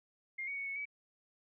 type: tone with pitch steps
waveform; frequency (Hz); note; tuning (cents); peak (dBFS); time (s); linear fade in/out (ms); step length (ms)
sine; 2120 / 2240 / 2222 / 2206 / 2281; C7 / C#7 / C#7 / C#7 / C#7; +22 / +18 / +4 / -9 / +49; -37; 0.38-0.855; 10; 95
effects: none